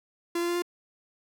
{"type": "tone with pitch steps", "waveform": "45% pulse", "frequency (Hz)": [342.7, 345.3, 347.9, 350.5], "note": ["F4", "F4", "F4", "F4"], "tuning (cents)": [-33, -20, -7, 6], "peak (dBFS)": -26, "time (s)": [0.35, 0.622], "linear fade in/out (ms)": 5, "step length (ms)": 68, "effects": []}